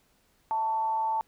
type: tone with frequency modulation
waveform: sine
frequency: 887 Hz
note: A5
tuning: 14 cents sharp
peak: -25 dBFS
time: 0.51-1.21 s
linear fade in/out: 0 ms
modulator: 236 Hz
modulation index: 0.25
effects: pink hiss -67 dBFS RMS until 1.27 s